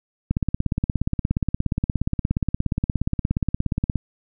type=click train; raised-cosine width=5 ms; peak=-8 dBFS; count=63; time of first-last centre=0.31-3.957 s; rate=17 Hz; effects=none